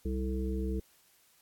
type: harmonic tone with a mistuned harmonic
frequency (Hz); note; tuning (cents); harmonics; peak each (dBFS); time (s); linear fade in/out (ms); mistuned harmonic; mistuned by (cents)
65.41; C2; 0; 1 / 3 / 5 / 7; -32 / -37 / -39 / -40; 0.05-0.8; 5; 7; -64
effects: white hiss -65 dBFS RMS until 1.41 s + AAC 64 kbps